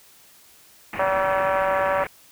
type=low-pass noise; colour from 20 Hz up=white; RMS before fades=-32 dBFS; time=0.93-2.07 s; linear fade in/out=2 ms; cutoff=2500 Hz; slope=48 dB/octave
type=harmonic tone; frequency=191.2 Hz; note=G3; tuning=43 cents flat; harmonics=3 / 4 / 5 / 6 / 7 / 8 / 9; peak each=-22 / -28 / -27 / -29 / -31 / -34 / -32 dBFS; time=0.99-2.04 s; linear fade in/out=5 ms
effects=white hiss -52 dBFS RMS until 2.31 s